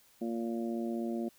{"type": "harmonic tone", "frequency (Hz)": 115.9, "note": "A#2", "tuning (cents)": -10, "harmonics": [2, 3, 4, 5, 6], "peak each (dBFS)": [-34, -37, -49, -44, -46], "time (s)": [0.21, 1.29], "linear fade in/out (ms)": 10, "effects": ["white hiss -64 dBFS RMS until 1.38 s"]}